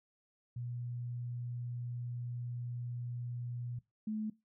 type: tone pair in turn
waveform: sine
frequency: 121.2 / 215.5 Hz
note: B2 / A3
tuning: -32 / -36 cents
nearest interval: minor seventh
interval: 996 cents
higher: second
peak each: -38 / -34 dBFS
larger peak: second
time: 0.56-3.79 / 4.07-4.3 s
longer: first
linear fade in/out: 5 ms
effects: noise-tail reverb RT60 0.2 s tail -19 dB re dry